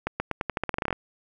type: accelerating click train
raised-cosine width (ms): 0.5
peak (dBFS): -11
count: 15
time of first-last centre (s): 0.07-0.928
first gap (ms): 130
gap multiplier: 0.87
effects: none